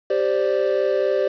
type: chord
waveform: triangle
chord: G suspended fourth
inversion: none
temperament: equal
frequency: 392 / 523.3 / 587.3 Hz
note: G4 / C5 / D5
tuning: 0 / 0 / 0 cents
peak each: -20 dBFS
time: 0.1-1.28 s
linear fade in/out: 5 ms
effects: resampled to 11025 Hz + 7-bit